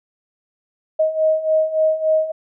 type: beating tone pair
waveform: sine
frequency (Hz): 627 / 630.5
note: D#5 / D#5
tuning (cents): +13 / +23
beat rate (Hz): 3.5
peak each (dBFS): -20 / -16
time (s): 0.99-2.32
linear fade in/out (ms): 10
effects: none